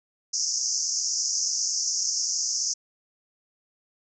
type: band-pass noise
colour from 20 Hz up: white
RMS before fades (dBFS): -27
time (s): 0.33-2.74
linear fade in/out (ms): 10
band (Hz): 5100 to 6700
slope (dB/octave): 96
effects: none